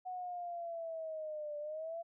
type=linear two-way sweep; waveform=sine; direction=down then up; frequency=740 to 587.3 to 681 Hz; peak=-39 dBFS; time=0.05-2.03 s; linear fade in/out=20 ms; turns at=1.58 s; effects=none